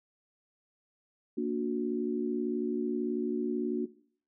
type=chord; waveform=sine; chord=Bb augmented; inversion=none; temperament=just; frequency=233.1 / 291.4 / 364.2 Hz; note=Bb3 / D4 / F#4; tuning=0 / -13 / -27 cents; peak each=-33 dBFS; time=1.37-3.86 s; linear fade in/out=10 ms; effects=noise-tail reverb RT60 0.5 s tail -17 dB re dry